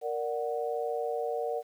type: chord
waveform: sine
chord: Bb augmented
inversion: none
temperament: equal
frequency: 466.2 / 587.3 / 740 Hz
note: Bb4 / D5 / F#5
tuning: 0 / 0 / 0 cents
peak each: -32 / -35 / -35 dBFS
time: 0.01-1.63 s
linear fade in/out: 50 ms
effects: 10-bit